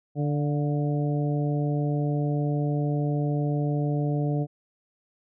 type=harmonic tone with a mistuned harmonic; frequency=146.83 Hz; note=D3; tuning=in tune; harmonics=1 / 2 / 3 / 4 / 5; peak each=-24 / -30 / -34 / -36 / -38 dBFS; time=0.15-4.47 s; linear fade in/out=50 ms; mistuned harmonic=5; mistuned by=-31 cents; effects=none